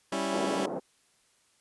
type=chord; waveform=15% pulse; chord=C# diminished; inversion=second; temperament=equal; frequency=196 / 277.2 / 329.6 Hz; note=G3 / C#4 / E4; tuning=0 / 0 / 0 cents; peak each=-27 dBFS; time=0.12-0.66 s; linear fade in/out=5 ms
type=band-pass noise; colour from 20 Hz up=white; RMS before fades=-34 dBFS; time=0.32-0.8 s; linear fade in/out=20 ms; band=190 to 710 Hz; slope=24 dB/octave
effects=white hiss -67 dBFS RMS until 1.6 s + resampled to 24000 Hz